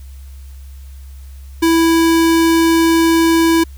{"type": "tone", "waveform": "square", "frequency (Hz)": 329.6, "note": "E4", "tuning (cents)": 0, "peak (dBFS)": -10, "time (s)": [1.62, 3.64], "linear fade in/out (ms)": 10, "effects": ["added 67 Hz sine -31 dBFS peak until 3.77 s", "white hiss -50 dBFS RMS until 3.77 s"]}